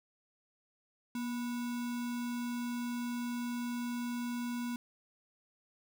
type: tone with sample-and-hold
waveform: sine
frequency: 240 Hz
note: B3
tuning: 49 cents flat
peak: -34 dBFS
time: 1.15-4.76 s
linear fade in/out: 2 ms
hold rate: 1225 Hz
effects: none